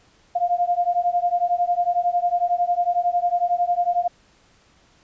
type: beating tone pair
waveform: sine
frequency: 698.5 / 709.5 Hz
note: F5 / F5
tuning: 0 / +27 cents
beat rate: 11 Hz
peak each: -21 dBFS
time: 0.35-4.08 s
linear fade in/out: 10 ms
effects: pink hiss -57 dBFS RMS until 5.03 s + resampled to 16000 Hz